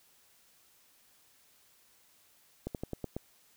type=slowing click train; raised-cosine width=2 ms; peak=-22 dBFS; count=6; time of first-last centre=2.67-3.166 s; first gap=78 ms; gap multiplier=1.12; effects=white hiss -65 dBFS RMS until 3.56 s